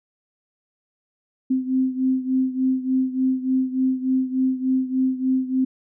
sine beating tone pair, 259.1 / 262.5 Hz, C4 / C4, -17 / +6 cents, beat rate 3.4 Hz, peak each -20 / -24 dBFS, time 1.5-5.65 s, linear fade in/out 10 ms, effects none

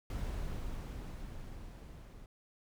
brown noise with level ramp, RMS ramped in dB -37 to -51 dBFS, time 0.1-2.26 s, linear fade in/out 2 ms, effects none

